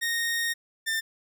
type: tone pair in turn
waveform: sawtooth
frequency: 1856 / 1794.9 Hz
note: A#6 / A6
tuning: -8 / +34 cents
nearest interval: minor second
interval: 58 cents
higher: first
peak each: -22 dBFS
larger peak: neither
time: 0.01-0.54 / 0.86-1.01 s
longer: first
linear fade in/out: 20 ms
effects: none